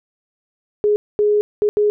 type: tone bursts at uneven times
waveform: sine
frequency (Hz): 417.3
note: G#4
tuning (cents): +8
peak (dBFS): -12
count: 4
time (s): 0.84-0.96 / 1.19-1.41 / 1.62-1.69 / 1.77-1.9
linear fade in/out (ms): 0
effects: none